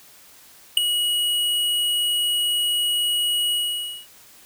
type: tone with ADSR envelope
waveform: square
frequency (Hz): 2909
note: F#7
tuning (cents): -30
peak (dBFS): -8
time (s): 0.77-4.07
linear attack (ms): 5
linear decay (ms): 4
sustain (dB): -12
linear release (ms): 550
effects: white hiss -49 dBFS RMS until 4.45 s